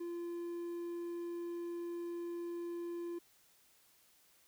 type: tone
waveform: triangle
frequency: 344.1 Hz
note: F4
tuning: 26 cents flat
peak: -37 dBFS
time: 0-3.19 s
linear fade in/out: 10 ms
effects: white hiss -68 dBFS RMS until 4.47 s